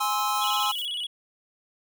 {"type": "chord", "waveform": "square", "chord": "Ab augmented", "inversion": "none", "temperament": "equal with one note detuned", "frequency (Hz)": [830.6, 1046.5, 1305.6], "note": ["Ab5", "C6", "E6"], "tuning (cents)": [0, 0, -17], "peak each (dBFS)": -29, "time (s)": [0, 0.72], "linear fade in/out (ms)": 10}
{"type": "noise with tremolo", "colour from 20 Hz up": "violet", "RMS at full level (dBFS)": -38, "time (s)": [0.02, 0.86], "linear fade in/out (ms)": 10, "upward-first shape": "triangle", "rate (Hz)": 12, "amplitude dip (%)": 65}
{"type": "tone with vibrato", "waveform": "triangle", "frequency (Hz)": 3136, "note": "G7", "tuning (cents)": 0, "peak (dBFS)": -27, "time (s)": [0.41, 1.07], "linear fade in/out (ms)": 10, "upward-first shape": "square", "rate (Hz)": 16, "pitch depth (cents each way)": 110}
{"effects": []}